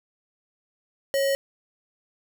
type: tone with sample-and-hold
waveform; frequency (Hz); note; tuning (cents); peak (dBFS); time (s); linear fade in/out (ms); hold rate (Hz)
sine; 550; C#5; -14; -20; 1.14-1.35; 0; 2450
effects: none